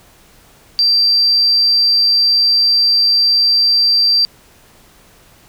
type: tone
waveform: triangle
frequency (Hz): 4699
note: D8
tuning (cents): 0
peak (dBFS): -6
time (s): 0.79-4.25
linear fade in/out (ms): 0
effects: tanh soft clip ceiling -7 dBFS + pink hiss -47 dBFS RMS until 5.48 s